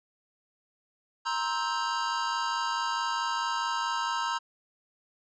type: chord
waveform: square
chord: C dominant seventh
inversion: third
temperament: just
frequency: 941.9 / 1046.5 / 1308.1 / 1569.8 Hz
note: Bb5 / C6 / E6 / G6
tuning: +18 / 0 / -14 / +2 cents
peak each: -32 / -35 / -35 / -37 dBFS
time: 1.25-4.39 s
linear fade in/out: 20 ms
effects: resampled to 16000 Hz